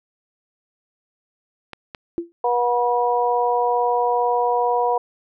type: clicks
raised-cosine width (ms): 0.3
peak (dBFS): -17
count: 2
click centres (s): 1.733 / 1.948
type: tone with exponential decay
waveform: sine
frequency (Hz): 340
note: F4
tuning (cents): -46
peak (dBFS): -18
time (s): 2.18-2.32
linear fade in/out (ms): 0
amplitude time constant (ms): 29
type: harmonic tone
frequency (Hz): 242.2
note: B3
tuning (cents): -34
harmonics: 2 / 3 / 4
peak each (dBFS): -21 / -21 / -21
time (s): 2.44-4.98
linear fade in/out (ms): 5
effects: none